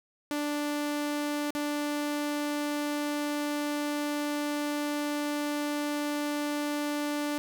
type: tone with dropouts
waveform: sawtooth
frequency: 293.7 Hz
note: D4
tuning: in tune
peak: -25 dBFS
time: 0.31-7.38 s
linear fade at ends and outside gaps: 0 ms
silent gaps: 1.506-1.551 s
effects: none